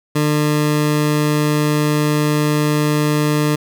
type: tone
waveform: 20% pulse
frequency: 150 Hz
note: D3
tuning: 37 cents sharp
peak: -9 dBFS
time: 0.15-3.56 s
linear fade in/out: 10 ms
effects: none